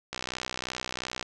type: click train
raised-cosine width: 0.2 ms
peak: -15 dBFS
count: 70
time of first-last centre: 0.13-1.227 s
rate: 62.9 Hz
effects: resampled to 24000 Hz + 9-bit